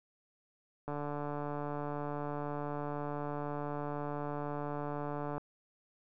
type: click train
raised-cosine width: 1 ms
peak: -25 dBFS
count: 658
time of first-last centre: 0.88-5.38 s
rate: 146 Hz
effects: none